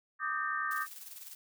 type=chord; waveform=sine; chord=Eb major seventh; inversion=third; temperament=equal with one note detuned; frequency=1174.7 / 1244.5 / 1568 / 1820 Hz; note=D6 / Eb6 / G6 / Bb6; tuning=0 / 0 / 0 / -42 cents; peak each=-37 dBFS; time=0.19-0.87 s; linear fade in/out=50 ms
type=noise with tremolo; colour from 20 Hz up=blue; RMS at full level=-46 dBFS; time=0.71-1.35 s; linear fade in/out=2 ms; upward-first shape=square; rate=20 Hz; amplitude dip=50%
effects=none